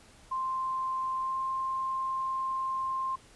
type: tone with pitch glide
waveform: sine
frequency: 1046.5 to 1055 Hz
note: C6 to C6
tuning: 0 to +14 cents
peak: -29 dBFS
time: 0.31-3.16 s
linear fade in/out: 10 ms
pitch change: +14 cents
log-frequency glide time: 1.2-1.36 s
effects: pink hiss -57 dBFS RMS until 3.35 s + resampled to 24000 Hz